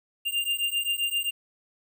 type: beating tone pair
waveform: square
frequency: 2794 / 2801.6 Hz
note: F7 / F7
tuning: 0 / +5 cents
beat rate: 7.6 Hz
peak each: -29 dBFS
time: 0.25-1.31 s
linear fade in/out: 20 ms
effects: 10-bit